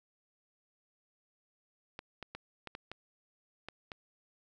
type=clicks; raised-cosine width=0.3 ms; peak=-26 dBFS; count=8; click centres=1.991 / 2.227 / 2.35 / 2.673 / 2.751 / 2.916 / 3.686 / 3.918 s; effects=none